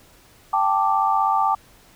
sine chord, G suspended second, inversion none, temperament equal, 784 / 880 / 1174.7 Hz, G5 / A5 / D6, 0 / 0 / 0 cents, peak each -21 dBFS, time 0.53-1.55 s, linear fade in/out 5 ms, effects pink hiss -52 dBFS RMS until 1.95 s

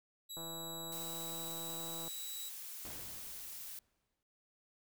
20% pulse tone, 3900 Hz, B7, 23 cents flat, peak -38 dBFS, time 0.29-2.5 s, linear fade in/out 20 ms
click train, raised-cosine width 1 ms, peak -36 dBFS, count 283, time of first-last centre 0.37-2.079 s, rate 165 Hz
blue noise, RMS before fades -47 dBFS, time 0.92-3.79 s, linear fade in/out 2 ms
pink noise with exponential decay, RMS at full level -49 dBFS, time 2.85-4.23 s, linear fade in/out 1 ms, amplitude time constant 300 ms
effects none

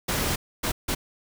pink noise bursts at uneven times, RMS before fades -26 dBFS, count 3, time 0.08-0.36 / 0.63-0.72 / 0.88-0.95 s, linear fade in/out 10 ms, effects none

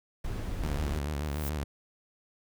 brown noise, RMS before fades -34 dBFS, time 0.24-0.99 s, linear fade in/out 5 ms
sawtooth tone with vibrato, 73.42 Hz, D2, in tune, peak -27 dBFS, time 0.63-1.64 s, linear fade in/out 5 ms, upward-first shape square, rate 6.9 Hz, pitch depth 79 cents each way
violet noise with exponential growth, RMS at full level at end -36 dBFS, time 1.17-1.49 s, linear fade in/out 1 ms, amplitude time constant 69 ms
effects none

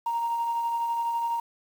sine tone with tremolo, 932.3 Hz, A#5, in tune, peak -22 dBFS, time 0.06-1.4 s, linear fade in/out 5 ms, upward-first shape triangle, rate 12 Hz, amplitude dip 40%, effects tanh soft clip ceiling -21 dBFS + 8-bit

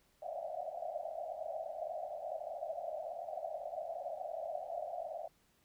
white band-pass noise, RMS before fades -42 dBFS, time 0.22-5.28 s, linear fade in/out 5 ms, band 590 to 730 Hz, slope 96 dB/octave, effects pink hiss -72 dBFS RMS until 5.64 s

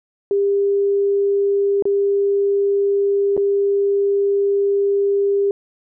sine tone with dropouts, 400 Hz, G4, 35 cents sharp, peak -14 dBFS, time 0.31-5.51 s, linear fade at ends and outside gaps 1 ms, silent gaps 1.824-1.854 / 3.367-3.376 s, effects none

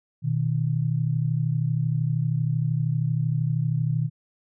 sine tone pair together, 122.25 / 155.1 Hz, B2 / D#3, -17 / -5 cents, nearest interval major third, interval 412 cents, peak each -24 dBFS, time 0.22-4.1 s, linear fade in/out 50 ms, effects none

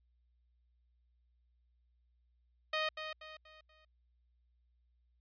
10% pulse tone with echo, 622.3 Hz, D#5, in tune, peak -24 dBFS, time 2.73-2.89 s, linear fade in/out 5 ms, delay 240 ms, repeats 4, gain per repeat -8 dB, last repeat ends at 3.85 s, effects added 60 Hz sine -70 dBFS peak until 5.2 s + resampled to 11025 Hz

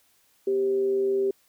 sine tone with frequency modulation, 392 Hz, G4, in tune, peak -21 dBFS, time 0.47-1.31 s, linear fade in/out 5 ms, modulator 143 Hz, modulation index 0.25, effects white hiss -64 dBFS RMS until 1.48 s

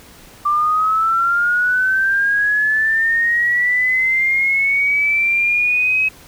sine linear sweep, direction up, 1174.7 to 2557 Hz, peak -13 dBFS, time 0.45-6.09 s, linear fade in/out 10 ms, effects pink hiss -43 dBFS RMS until 6.27 s

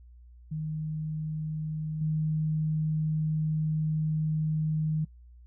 sine tone with level steps, 155.56 Hz, D#3, in tune, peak -30 / -25 dBFS, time 0.51-5.05 s, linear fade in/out 10 ms, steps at 2.01 s, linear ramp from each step 5 ms, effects noise-tail reverb RT60 0.1 s tail -23 dB re dry + added 60 Hz sine -49 dBFS peak until 5.46 s

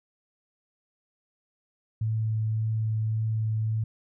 sine tone with vibrato, 110 Hz, A2, in tune, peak -24 dBFS, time 2.01-3.84 s, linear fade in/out 5 ms, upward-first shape triangle, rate 1.8 Hz, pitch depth 10 cents each way, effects none

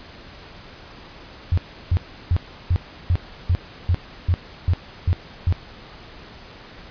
sine tone bursts, 87.7 Hz, F2, 8 cents sharp, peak -14 dBFS, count 11, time 1.52-5.525 s, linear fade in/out 0 ms, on 55 ms, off 340 ms, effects pink hiss -42 dBFS RMS until 6.9 s + resampled to 11025 Hz

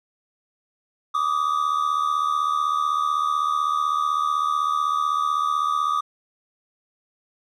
triangle tone pair together, 1162.1 / 1238 Hz, D6 / D#6, -19 / -9 cents, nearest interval minor second, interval 110 cents, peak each -21 dBFS, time 1.14-6.01 s, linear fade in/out 10 ms, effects none

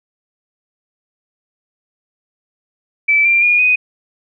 sine tone with pitch steps, 2315 / 2373 / 2433 / 2494 Hz, D7 / D7 / D#7 / D#7, -25 / +17 / -39 / +3 cents, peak -9 dBFS, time 3.08-3.76 s, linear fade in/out 10 ms, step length 170 ms, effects none

